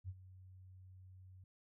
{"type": "tone with ADSR envelope", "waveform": "sine", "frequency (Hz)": 93.1, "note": "F#2", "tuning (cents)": 11, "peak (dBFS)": -40, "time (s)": [0.04, 1.44], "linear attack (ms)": 47, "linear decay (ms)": 46, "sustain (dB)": -15, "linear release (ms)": 3, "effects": []}